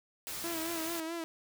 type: noise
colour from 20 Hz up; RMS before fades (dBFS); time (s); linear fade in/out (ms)
white; -40; 0.27-1; 0
type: tone with vibrato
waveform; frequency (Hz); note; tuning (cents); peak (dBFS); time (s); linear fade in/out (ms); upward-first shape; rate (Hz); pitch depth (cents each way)
sawtooth; 329.6; E4; 0; -32; 0.44-1.24; 0; sine; 4.6; 57
effects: none